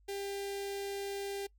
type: tone with notch filter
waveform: sawtooth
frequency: 397.7 Hz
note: G4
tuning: 25 cents sharp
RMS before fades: -39 dBFS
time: 0.08-1.47 s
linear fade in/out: 10 ms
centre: 1200 Hz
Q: 1.2
effects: noise-tail reverb RT60 0.1 s tail -23 dB re dry + added 50 Hz sine -62 dBFS peak until 1.58 s